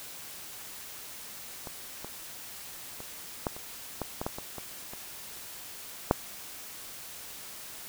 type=clicks; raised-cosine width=1 ms; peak=-25 / -25 / -27 / -14 / -29 / -17 / -18 / -16 / -23 / -24 / -28 / -6 dBFS; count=12; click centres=1.672 / 2.046 / 3.004 / 3.468 / 3.565 / 4.017 / 4.215 / 4.265 / 4.385 / 4.583 / 4.935 / 6.111 s; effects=white hiss -44 dBFS RMS until 7.88 s